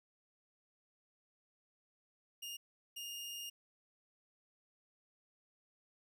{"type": "tone bursts at uneven times", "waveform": "sawtooth", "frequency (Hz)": 2834, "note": "F7", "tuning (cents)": 25, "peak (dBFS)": -40, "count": 2, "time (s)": [[2.42, 2.57], [2.96, 3.5]], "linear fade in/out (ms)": 10, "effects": []}